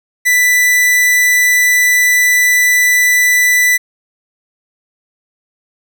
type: tone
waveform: 45% pulse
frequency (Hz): 1982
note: B6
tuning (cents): +6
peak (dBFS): -8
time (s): 0.25-3.78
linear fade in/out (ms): 20
effects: 8-bit